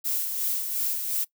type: noise with tremolo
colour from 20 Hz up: violet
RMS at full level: -26 dBFS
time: 0.04-1.25 s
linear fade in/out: 20 ms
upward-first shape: sine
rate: 2.8 Hz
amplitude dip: 45%
effects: noise-tail reverb RT60 0.1 s tail -20 dB re dry